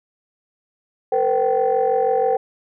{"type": "tone cluster", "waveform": "sine", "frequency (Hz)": [460.7, 507, 773], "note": ["A#4", "B4", "G5"], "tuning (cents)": [-20, 45, -24], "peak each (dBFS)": -19, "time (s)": [1.12, 2.37], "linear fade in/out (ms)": 5, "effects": ["tanh soft clip ceiling -9 dBFS"]}